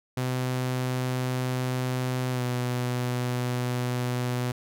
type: tone with pitch glide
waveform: sawtooth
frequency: 127.3 to 124.03 Hz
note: C3 to B2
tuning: -47 to +8 cents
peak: -22 dBFS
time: 0.17-4.52 s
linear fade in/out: 5 ms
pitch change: -45 cents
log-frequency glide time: 2.31-2.43 s
effects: none